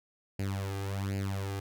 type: tone with flanger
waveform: sawtooth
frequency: 98 Hz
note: G2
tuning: in tune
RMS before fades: -34 dBFS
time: 0.39-1.6 s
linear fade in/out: 5 ms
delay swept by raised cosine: 0.42 to 2.52 ms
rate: 1.3 Hz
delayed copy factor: +0.8
effects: none